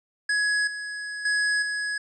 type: tone with level steps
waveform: square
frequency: 1677 Hz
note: G#6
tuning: 16 cents sharp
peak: -22 / -32 / -22 / -27 dBFS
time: 0.29-1.98 s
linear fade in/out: 5 ms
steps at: 0.67 / 1.25 / 1.62 s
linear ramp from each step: 5 ms
effects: resampled to 22050 Hz